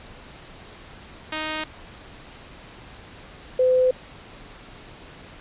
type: tone pair in turn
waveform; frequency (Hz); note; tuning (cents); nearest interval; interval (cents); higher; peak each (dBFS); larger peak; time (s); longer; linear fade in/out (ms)
5% pulse / sine; 311.1 / 510; D#4 / C5; 0 / -44; major sixth; 856; second; -15; neither; 1.32-1.64 / 3.59-3.91; neither; 5
effects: pink hiss -44 dBFS RMS until 5.4 s + resampled to 8000 Hz